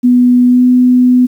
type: tone with pitch glide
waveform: sine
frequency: 246.9 to 249.9 Hz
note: B3 to B3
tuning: 0 to +21 cents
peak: -4 dBFS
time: 0.03-1.27 s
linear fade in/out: 20 ms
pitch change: +21 cents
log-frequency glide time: 0.46-0.62 s
effects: 7-bit